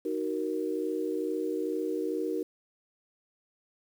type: chord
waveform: sine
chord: D# minor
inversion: none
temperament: just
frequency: 311.1 / 373.4 / 466.7 Hz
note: D#4 / F#4 / A#4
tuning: 0 / +16 / +2 cents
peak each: -33 dBFS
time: 0.05-2.43 s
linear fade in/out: 5 ms
effects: 9-bit